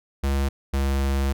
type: tone pair in turn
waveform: square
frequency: 68.8 / 68.36 Hz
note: C#2 / C#2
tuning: -12 / -24 cents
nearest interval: unison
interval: 12 cents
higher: first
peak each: -21 / -21 dBFS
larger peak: neither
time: 0.23-0.49 / 0.73-1.33 s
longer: second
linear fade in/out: 10 ms
effects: none